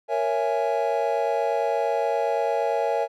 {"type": "chord", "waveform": "triangle", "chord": "A# half-diminished seventh", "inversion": "none", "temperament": "equal with one note detuned", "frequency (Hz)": [466.2, 554.4, 663.5, 830.6], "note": ["A#4", "C#5", "E5", "G#5"], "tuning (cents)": [0, 0, 11, 0], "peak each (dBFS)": -25, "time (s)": [0.08, 3.08], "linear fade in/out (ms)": 50, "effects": []}